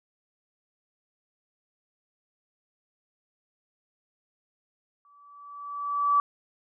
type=tone with exponential growth; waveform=sine; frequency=1152 Hz; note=D6; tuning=34 cents flat; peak=-17 dBFS; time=5.05-6.2 s; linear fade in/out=1 ms; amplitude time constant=250 ms; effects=none